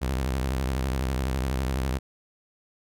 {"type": "tone with vibrato", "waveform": "sawtooth", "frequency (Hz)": 65.41, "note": "C2", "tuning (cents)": 0, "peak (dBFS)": -21, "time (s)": [0.01, 1.99], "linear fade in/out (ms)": 20, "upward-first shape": "sine", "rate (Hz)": 12, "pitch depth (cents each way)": 130, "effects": []}